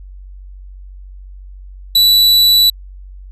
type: tone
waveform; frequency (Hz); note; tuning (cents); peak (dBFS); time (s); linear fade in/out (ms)
45% pulse; 3951; B7; 0; -7; 1.95-2.7; 5
effects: added 47 Hz sine -31 dBFS peak until 3.31 s + resampled to 32000 Hz